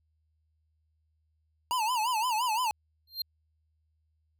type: tone with vibrato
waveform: square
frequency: 932.3 Hz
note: A#5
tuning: in tune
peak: -27 dBFS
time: 1.71-2.71 s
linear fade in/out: 0 ms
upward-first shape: sine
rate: 5.8 Hz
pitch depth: 160 cents each way
type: tone with exponential growth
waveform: square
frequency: 4186 Hz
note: C8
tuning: in tune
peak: -27 dBFS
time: 3.07-3.22 s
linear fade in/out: 5 ms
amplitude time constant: 31 ms
effects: added 78 Hz sine -70 dBFS peak until 4.39 s